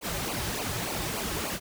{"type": "noise with flanger", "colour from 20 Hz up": "pink", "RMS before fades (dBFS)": -32, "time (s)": [0.01, 1.6], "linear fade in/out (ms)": 50, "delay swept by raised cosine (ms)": [0.55, 4.35], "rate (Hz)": 3.4, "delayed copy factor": -0.85, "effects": []}